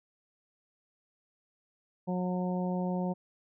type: harmonic tone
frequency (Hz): 181.3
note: F#3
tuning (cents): -35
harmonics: 1 / 2 / 3 / 4 / 5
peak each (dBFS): -30 / -39 / -38 / -41 / -42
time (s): 2.07-3.14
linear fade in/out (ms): 20
effects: none

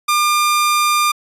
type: tone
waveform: sawtooth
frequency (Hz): 1200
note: D6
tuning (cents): +37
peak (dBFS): -9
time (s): 0.08-1.12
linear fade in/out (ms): 10
effects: resampled to 32000 Hz

